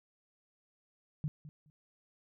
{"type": "tone with echo", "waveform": "sine", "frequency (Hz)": 150.7, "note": "D3", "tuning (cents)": 45, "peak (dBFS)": -31, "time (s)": [1.24, 1.28], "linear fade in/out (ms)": 0, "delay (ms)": 210, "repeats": 2, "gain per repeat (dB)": -15, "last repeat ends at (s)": 1.7, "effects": []}